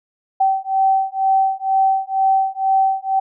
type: beating tone pair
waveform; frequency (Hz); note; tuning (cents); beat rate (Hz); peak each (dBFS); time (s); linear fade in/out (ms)
sine; 770 / 772.1; G5 / G5; -31 / -26; 2.1; -17; 0.4-3.2; 10
effects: none